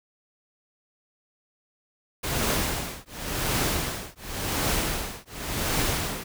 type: noise with tremolo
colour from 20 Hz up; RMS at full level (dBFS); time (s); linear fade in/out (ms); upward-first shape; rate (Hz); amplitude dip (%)
pink; -24; 2.23-6.24; 10; triangle; 0.91; 100
effects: none